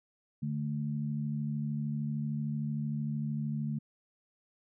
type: tone pair together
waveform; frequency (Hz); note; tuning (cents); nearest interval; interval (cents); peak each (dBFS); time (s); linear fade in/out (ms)
sine; 146.83 / 220; D3 / A3; 0 / 0; perfect fifth; 700; -33 / -35; 0.42-3.79; 10
effects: none